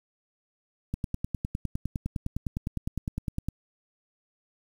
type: click train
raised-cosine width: 5 ms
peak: -17 dBFS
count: 26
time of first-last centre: 0.94-3.486 s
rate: 9.82 Hz
effects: 8-bit